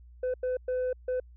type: tone bursts at uneven times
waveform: sine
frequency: 506 Hz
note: B4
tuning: 42 cents sharp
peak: -24 dBFS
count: 4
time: 0.23-0.34 / 0.43-0.57 / 0.68-0.93 / 1.08-1.2 s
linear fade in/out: 5 ms
effects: tanh soft clip ceiling -26 dBFS + added 60 Hz sine -49 dBFS peak until 1.36 s